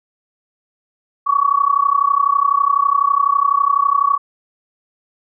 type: tone with amplitude modulation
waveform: sine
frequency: 1129 Hz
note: C#6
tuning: 31 cents sharp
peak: -8 dBFS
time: 1.26-4.18 s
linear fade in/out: 20 ms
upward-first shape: sine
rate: 32 Hz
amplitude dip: 90%
effects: none